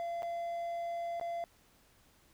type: tone with dropouts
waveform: triangle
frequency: 684 Hz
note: F5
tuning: 36 cents flat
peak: -33 dBFS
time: 0-1.44 s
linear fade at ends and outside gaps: 0 ms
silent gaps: 0.222-0.23 / 1.198-1.212 s
effects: pink hiss -66 dBFS RMS until 2.33 s

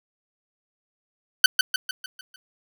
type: tone with echo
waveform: 20% pulse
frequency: 1515 Hz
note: F#6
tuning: 40 cents sharp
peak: -4 dBFS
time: 1.44-1.46 s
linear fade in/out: 2 ms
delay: 150 ms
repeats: 6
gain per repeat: -6 dB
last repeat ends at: 2.36 s
effects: none

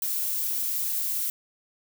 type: noise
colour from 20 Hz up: violet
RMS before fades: -28 dBFS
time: 0.02-1.3 s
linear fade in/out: 2 ms
effects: none

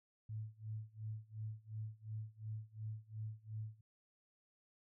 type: tone with tremolo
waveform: sine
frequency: 108.8 Hz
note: A2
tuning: 19 cents flat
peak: -40 dBFS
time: 0.29-3.81 s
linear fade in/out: 5 ms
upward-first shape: sine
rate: 2.8 Hz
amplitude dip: 95%
effects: none

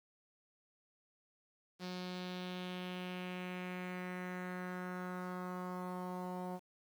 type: tone with low-pass filter sweep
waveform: sawtooth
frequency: 181.5 Hz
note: F#3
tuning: 33 cents flat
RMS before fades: -43 dBFS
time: 1.79-6.6 s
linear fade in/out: 50 ms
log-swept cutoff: 4700 to 820 Hz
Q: 2.8
effects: 10-bit

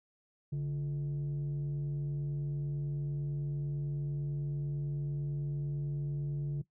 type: tone with frequency modulation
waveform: sine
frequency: 144.5 Hz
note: D3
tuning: 28 cents flat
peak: -30 dBFS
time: 0.52-6.62 s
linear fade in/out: 10 ms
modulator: 200 Hz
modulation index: 0.24
effects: noise-tail reverb RT60 0.1 s tail -17 dB re dry + tanh soft clip ceiling -30 dBFS

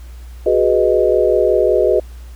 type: chord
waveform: sine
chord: G# minor seventh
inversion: third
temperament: equal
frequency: 370 / 415.3 / 493.9 / 622.3 Hz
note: F#4 / G#4 / B4 / D#5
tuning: 0 / 0 / 0 / 0 cents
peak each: -16 dBFS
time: 0.46-2 s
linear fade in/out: 5 ms
effects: added 60 Hz sine -31 dBFS peak until 2.35 s + pink hiss -48 dBFS RMS until 2.35 s

